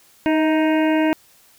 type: harmonic tone with a mistuned harmonic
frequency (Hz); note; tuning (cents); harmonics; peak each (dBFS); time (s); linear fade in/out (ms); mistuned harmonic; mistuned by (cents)
311.7; D#4; +3; 1 / 2 / 3 / 5 / 6 / 7 / 8 / 9; -16 / -22 / -26 / -30 / -32 / -33 / -34 / -35; 0.26-1.13; 0; 2; +31
effects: white hiss -53 dBFS RMS until 1.58 s